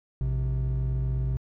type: tone pair together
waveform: triangle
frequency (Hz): 57.97 / 130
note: A#1 / C3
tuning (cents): -9 / -11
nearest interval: octave + major second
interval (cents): 1398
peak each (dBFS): -24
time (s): 0.21-1.37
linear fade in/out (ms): 0
effects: tanh soft clip ceiling -19 dBFS